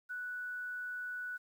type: tone with quantisation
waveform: sine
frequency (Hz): 1480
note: F#6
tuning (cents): 0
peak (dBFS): -38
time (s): 0.09-1.38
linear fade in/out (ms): 20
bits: 11
effects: none